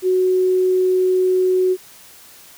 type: tone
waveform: sine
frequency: 370 Hz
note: F#4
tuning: in tune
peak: -13 dBFS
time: 0.02-1.77 s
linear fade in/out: 50 ms
effects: white hiss -44 dBFS RMS until 2.57 s